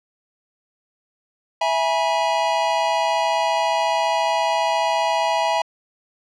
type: chord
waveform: square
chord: E major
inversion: none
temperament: equal with one note detuned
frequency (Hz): 659.3 / 830.6 / 965.2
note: E5 / G#5 / B5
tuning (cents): 0 / 0 / -40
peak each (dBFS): -23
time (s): 1.61-5.62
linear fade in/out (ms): 5
effects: low-pass 5000 Hz 12 dB/octave